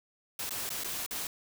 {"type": "noise with dropouts", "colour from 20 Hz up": "white", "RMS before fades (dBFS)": -36, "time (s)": [0.39, 1.27], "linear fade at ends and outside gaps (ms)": 2, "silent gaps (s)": [[0.494, 0.507], [0.692, 0.703], [0.837, 0.844], [1.063, 1.109]], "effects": []}